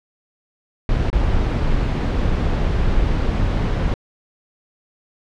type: noise with dropouts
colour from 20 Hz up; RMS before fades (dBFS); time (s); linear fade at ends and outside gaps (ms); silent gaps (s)
brown; -18; 0.89-3.94; 1; 1.101-1.129
effects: low-pass 4000 Hz 12 dB/octave